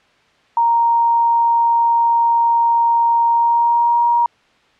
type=tone with pitch glide; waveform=sine; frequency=932.3 to 945.9 Hz; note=A#5 to A#5; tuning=0 to +25 cents; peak=-11 dBFS; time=0.57-4.26 s; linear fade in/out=2 ms; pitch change=+25 cents; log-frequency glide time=3.29-4.05 s; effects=white hiss -54 dBFS RMS until 4.79 s + low-pass 3000 Hz 12 dB/octave